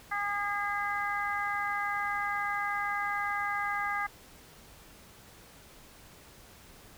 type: harmonic tone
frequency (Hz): 407.5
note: G#4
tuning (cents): -33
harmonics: 2 / 3 / 4 / 5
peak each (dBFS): -35 / -34 / -35 / -36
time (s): 0.11-4.07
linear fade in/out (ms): 10
effects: pink hiss -54 dBFS RMS until 6.97 s